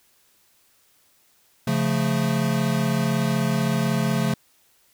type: chord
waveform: square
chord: Db augmented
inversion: none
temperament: equal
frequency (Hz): 138.59 / 174.61 / 220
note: Db3 / F3 / A3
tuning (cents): 0 / 0 / 0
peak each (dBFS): -25 / -26 / -25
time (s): 1.67-4.34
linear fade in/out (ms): 5
effects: white hiss -61 dBFS RMS until 4.93 s